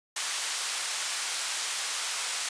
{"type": "band-pass noise", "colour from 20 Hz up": "white", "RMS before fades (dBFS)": -32, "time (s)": [0.16, 2.49], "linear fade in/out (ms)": 5, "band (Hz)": [900, 8900], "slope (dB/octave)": 12, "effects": ["resampled to 22050 Hz"]}